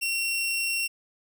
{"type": "tone", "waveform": "sawtooth", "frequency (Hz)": 2731, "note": "F7", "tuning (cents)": -39, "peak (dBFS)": -22, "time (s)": [0.01, 0.88], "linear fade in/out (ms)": 20, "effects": []}